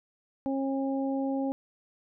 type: harmonic tone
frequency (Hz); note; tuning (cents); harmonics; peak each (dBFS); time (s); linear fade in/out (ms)
270.8; C#4; -40; 1 / 2 / 3; -28 / -34 / -38; 0.46-1.52; 0
effects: none